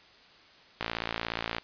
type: click train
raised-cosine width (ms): 0.3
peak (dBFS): -14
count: 45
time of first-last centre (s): 0.81-1.583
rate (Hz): 56.9
effects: white hiss -56 dBFS RMS until 1.63 s + resampled to 11025 Hz